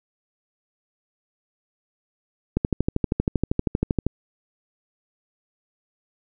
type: click train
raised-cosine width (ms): 3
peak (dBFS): -7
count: 20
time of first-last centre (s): 2.57-4.066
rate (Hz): 12.7
effects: none